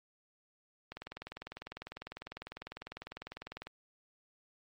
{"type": "click train", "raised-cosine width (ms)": 0.3, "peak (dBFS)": -27, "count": 56, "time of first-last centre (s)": [0.92, 3.67], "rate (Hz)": 20, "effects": ["MP3 48 kbps"]}